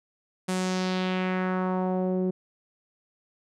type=tone with low-pass filter sweep; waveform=sawtooth; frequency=185 Hz; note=F#3; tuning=in tune; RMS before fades=-27 dBFS; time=0.48-2.31 s; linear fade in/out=10 ms; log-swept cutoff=9500 to 370 Hz; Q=1.8; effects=none